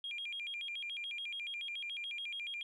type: tone with vibrato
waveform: sine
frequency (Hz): 2794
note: F7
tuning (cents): 0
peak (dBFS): -38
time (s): 0.04-2.63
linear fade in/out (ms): 2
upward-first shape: square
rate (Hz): 7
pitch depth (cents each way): 270
effects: tanh soft clip ceiling -34 dBFS